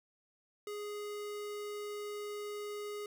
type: tone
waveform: square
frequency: 414.9 Hz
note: G#4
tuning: 2 cents flat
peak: -40 dBFS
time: 0.67-3.06 s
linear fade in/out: 2 ms
effects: none